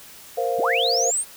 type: chord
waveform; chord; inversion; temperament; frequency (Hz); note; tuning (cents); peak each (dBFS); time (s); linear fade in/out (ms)
sine; Bb suspended second; none; just; 466.2 / 524.4 / 699.2; Bb4 / C5 / F5; 0 / +4 / +2; -25; 0.37-1.11; 10
type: linear sweep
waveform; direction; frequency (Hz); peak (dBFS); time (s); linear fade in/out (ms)
sine; up; 50.2 to 9110; -20; 0.58-1.25; 50
effects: white hiss -44 dBFS RMS until 1.36 s